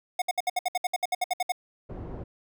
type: tone bursts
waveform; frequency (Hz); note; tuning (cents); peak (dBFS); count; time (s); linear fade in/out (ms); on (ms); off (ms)
square; 726; F#5; -33; -24; 15; 0.19-1.521; 5; 29; 64
type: low-pass noise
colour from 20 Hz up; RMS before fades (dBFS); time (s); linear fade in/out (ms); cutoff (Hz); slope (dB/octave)
pink; -38; 1.89-2.24; 10; 580; 12
effects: none